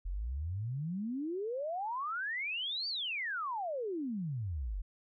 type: exponential two-way sweep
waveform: sine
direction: up then down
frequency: 41.37 to 4699 to 41.37 Hz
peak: -34 dBFS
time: 0.05-4.82 s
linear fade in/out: 10 ms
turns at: 2.88 s
effects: none